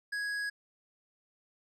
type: tone with hard clipping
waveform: sine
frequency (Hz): 1662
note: G#6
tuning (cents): +1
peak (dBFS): -34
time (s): 0.12-0.5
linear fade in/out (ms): 10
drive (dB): 9
effects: none

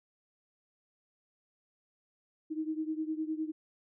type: beating tone pair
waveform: sine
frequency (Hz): 311.1 / 320.9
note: D#4 / E4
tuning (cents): 0 / -46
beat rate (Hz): 9.8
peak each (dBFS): -34 / -37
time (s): 2.5-3.52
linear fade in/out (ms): 20
effects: none

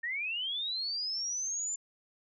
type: linear sweep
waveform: sine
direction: up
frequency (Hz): 1800 to 7220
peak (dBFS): -32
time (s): 0.03-1.76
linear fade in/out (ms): 10
effects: none

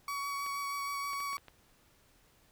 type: tone with vibrato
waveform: 35% pulse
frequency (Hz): 1128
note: C#6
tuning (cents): +30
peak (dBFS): -33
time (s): 0.08-1.37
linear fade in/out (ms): 2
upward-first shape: triangle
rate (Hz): 6.3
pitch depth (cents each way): 15
type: clicks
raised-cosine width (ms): 0.3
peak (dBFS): -33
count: 6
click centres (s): 0.464 / 1.133 / 1.204 / 1.331 / 1.381 / 1.483
effects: pink hiss -66 dBFS RMS until 2.51 s

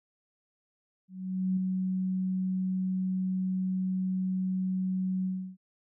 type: tone with ADSR envelope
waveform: sine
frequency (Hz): 186.6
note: F#3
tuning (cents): +15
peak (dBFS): -24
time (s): 1.08-5.57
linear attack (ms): 490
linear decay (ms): 3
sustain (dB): -3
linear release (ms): 320
effects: none

